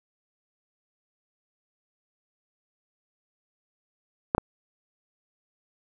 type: clicks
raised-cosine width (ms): 1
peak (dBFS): -7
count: 2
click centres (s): 4.349 / 4.381
effects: none